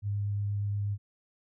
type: tone with vibrato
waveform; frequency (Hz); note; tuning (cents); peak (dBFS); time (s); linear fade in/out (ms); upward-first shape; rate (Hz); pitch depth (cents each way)
sine; 101.9; G#2; -32; -28; 0.02-0.98; 50; triangle; 8.4; 10
effects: none